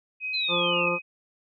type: tone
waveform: sine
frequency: 2523 Hz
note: D#7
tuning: 23 cents sharp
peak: -28 dBFS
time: 0.2-1.02 s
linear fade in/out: 50 ms
type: linear sweep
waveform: sine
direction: down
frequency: 4135 to 2463 Hz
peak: -26 dBFS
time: 0.33-0.9 s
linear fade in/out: 20 ms
type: harmonic tone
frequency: 174.61 Hz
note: F3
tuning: in tune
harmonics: 1 / 2 / 3 / 5 / 6 / 7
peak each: -33 / -32 / -28 / -36 / -37 / -30 dBFS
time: 0.48-0.99 s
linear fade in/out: 50 ms
effects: none